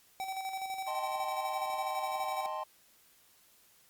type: tone with tremolo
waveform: square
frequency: 767 Hz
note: G5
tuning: 38 cents flat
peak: -35 dBFS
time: 0.2-2.46 s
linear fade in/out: 0 ms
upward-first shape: square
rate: 12 Hz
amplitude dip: 45%
type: chord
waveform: triangle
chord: A half-diminished seventh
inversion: second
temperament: equal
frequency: 622.3 / 784 / 880 / 1046.5 Hz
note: Eb5 / G5 / A5 / C6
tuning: 0 / 0 / 0 / 0 cents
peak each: -39 / -40 / -39 / -37 dBFS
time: 0.87-2.64 s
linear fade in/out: 10 ms
effects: white hiss -64 dBFS RMS until 3.89 s + Opus 48 kbps